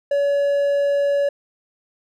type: tone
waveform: triangle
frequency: 567 Hz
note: C#5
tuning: 39 cents sharp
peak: -14 dBFS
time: 0.11-1.29 s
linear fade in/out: 5 ms
effects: none